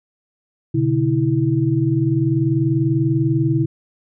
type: tone cluster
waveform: sine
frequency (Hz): 123.8 / 144 / 326.4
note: B2 / D3 / E4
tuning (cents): +5 / -34 / -17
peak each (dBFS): -19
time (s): 0.74-3.66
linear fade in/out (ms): 10
effects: none